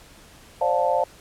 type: chord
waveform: sine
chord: D minor seventh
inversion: third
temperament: just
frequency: 528.6 / 587.3 / 704.8 / 881 Hz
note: C5 / D5 / F5 / A5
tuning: +18 / 0 / +16 / +2 cents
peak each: -24 dBFS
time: 0.61-1.04 s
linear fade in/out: 5 ms
effects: pink hiss -49 dBFS RMS until 1.2 s + low-pass 12000 Hz 12 dB/octave